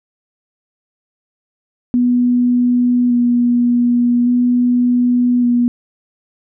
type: tone with vibrato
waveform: sine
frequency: 243.4 Hz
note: B3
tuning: 25 cents flat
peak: -10 dBFS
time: 1.94-5.68 s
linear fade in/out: 0 ms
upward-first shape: square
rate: 0.43 Hz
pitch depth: 13 cents each way
effects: none